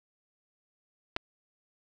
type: clicks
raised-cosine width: 0.3 ms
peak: -14 / -19 dBFS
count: 2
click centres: 1.164 / 1.167 s
effects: none